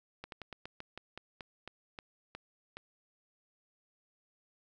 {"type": "slowing click train", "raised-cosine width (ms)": 0.3, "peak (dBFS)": -27, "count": 13, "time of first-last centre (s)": [0.24, 2.77], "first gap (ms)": 82, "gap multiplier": 1.16, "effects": []}